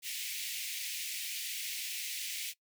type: high-pass noise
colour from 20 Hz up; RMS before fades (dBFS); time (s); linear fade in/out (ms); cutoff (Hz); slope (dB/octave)
pink; -39; 0.02-2.54; 50; 2100; 48
effects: noise-tail reverb RT60 0.1 s tail -20 dB re dry